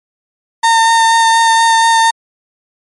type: tone with vibrato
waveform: 35% pulse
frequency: 910 Hz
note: A#5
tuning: 42 cents flat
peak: -5 dBFS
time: 0.63-2.11 s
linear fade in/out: 10 ms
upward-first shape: sine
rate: 4.2 Hz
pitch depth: 12 cents each way
effects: MP3 48 kbps